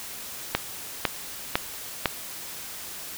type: click train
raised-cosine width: 0.3 ms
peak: -4 dBFS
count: 4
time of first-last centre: 0.55-2.058 s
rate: 1.99 Hz
effects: white hiss -38 dBFS RMS until 3.17 s